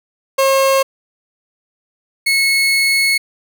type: tone pair in turn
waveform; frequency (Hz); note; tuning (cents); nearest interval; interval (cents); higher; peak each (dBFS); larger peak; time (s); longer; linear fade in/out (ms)
30% pulse; 539 / 2189; C#5 / C#7; -49 / -22; 2 octaves; 2427; second; -8 / -9; first; 0.38-0.83 / 2.26-3.18; second; 10
effects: none